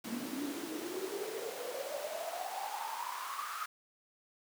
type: noise with high-pass filter sweep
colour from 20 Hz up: pink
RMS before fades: -40 dBFS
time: 0.04-3.66 s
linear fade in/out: 5 ms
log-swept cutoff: 230 to 1300 Hz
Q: 9.6
effects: none